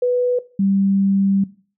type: tone pair in turn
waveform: sine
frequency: 493.9 / 196 Hz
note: B4 / G3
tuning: 0 / 0 cents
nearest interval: octave + major third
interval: 1600 cents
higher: first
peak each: -14 dBFS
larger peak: neither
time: 0.02-0.39 / 0.59-1.44 s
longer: second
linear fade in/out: 5 ms
effects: noise-tail reverb RT60 0.4 s tail -18 dB re dry